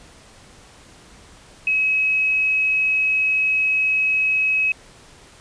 sine tone, 2557 Hz, D#7, 47 cents sharp, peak -16 dBFS, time 1.67-4.72 s, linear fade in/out 2 ms, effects pink hiss -47 dBFS RMS until 5.4 s + resampled to 22050 Hz

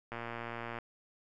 click train, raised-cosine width 0.5 ms, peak -25 dBFS, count 79, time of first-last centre 0.12-0.787 s, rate 117 Hz, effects none

